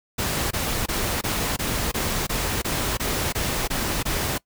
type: noise bursts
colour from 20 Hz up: pink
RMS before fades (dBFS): -25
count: 12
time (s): 0.18-4.382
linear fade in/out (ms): 10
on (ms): 330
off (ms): 22
effects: noise-tail reverb RT60 0.1 s tail -22 dB re dry